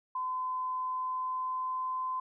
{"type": "tone with pitch glide", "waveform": "sine", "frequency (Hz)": [1021, 1028.7], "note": ["C6", "C6"], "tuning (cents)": [-43, -30], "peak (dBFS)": -31, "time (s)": [0.15, 2.2], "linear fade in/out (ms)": 5, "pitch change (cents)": 13, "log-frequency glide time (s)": [0.71, 2.04], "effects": []}